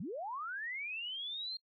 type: linear sweep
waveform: sine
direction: up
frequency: 138.59 to 4232 Hz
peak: -38 dBFS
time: 0-1.57 s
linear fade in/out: 5 ms
effects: noise-tail reverb RT60 0.1 s tail -23 dB re dry